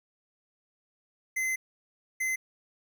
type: tone pair in turn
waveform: square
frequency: 2055 / 2055 Hz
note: C7 / C7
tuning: -32 / -32 cents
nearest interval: unison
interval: 0 cents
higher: neither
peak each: -28 dBFS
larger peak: neither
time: 1.36-1.56 / 2.2-2.36 s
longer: first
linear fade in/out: 10 ms
effects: none